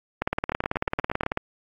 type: two click trains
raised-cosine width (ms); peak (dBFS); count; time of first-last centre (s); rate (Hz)
0.5; -9 / -12; 22 / 7; 0.22-1.374 / 0.52-1.234; 18.2 / 8.4
effects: AAC 64 kbps